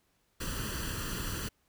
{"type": "noise with comb filter", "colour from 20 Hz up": "pink", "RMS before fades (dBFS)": -36, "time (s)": [0.4, 1.49], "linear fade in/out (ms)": 10, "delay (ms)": 0.67, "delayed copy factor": 0.75, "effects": ["pink hiss -73 dBFS RMS until 1.68 s"]}